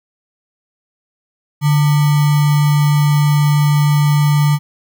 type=tone with sample-and-hold; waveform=sine; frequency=146.83 Hz; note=D3; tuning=in tune; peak=-9 dBFS; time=1.61-4.59 s; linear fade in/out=50 ms; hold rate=1050 Hz; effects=none